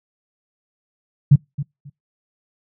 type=tone with echo; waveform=sine; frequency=142.5 Hz; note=C#3; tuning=48 cents sharp; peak=-5 dBFS; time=1.31-1.36 s; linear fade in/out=10 ms; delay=270 ms; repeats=2; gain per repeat=-15 dB; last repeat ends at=1.9 s; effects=noise-tail reverb RT60 0.2 s tail -26 dB re dry